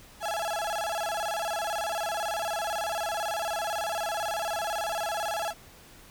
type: tone with vibrato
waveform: 35% pulse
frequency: 748 Hz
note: F#5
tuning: 19 cents sharp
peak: -27 dBFS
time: 0.2-5.54 s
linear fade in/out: 50 ms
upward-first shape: square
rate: 18 Hz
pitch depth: 200 cents each way
effects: pink hiss -52 dBFS RMS until 6.1 s